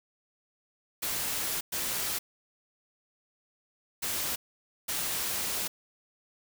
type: noise bursts at uneven times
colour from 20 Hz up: white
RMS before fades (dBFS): -32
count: 4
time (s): 1.02-1.61 / 1.72-2.19 / 4.02-4.36 / 4.88-5.68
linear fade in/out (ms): 10
effects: none